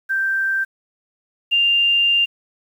sine tone pair in turn, 1568 / 2794 Hz, G6 / F7, 0 / 0 cents, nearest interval minor seventh, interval 1000 cents, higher second, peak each -17 / -13 dBFS, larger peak second, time 0.09-0.65 / 1.51-2.26 s, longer second, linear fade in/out 20 ms, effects 8-bit

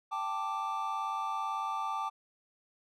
triangle chord, G suspended second, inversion none, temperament just, 784 / 882 / 1176 Hz, G5 / A5 / D6, 0 / +4 / +2 cents, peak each -37 / -35 / -33 dBFS, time 0.11-2.1 s, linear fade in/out 20 ms, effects none

